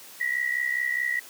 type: tone pair together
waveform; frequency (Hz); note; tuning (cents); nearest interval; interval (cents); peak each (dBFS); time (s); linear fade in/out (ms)
sine; 1902.2 / 1967; A#6 / B6; +35 / -7; minor second; 58; -27; 0.2-1.2; 10
effects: white hiss -46 dBFS RMS until 1.29 s + high-pass 200 Hz 12 dB/octave